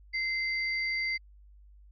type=tone pair together; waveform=sine; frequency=2077 / 4665 Hz; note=C7 / D8; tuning=-13 / -12 cents; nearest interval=octave + major second; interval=1401 cents; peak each=-29 / -37 dBFS; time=0.13-1.18 s; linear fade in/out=20 ms; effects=added 50 Hz sine -52 dBFS peak until 1.91 s + AAC 64 kbps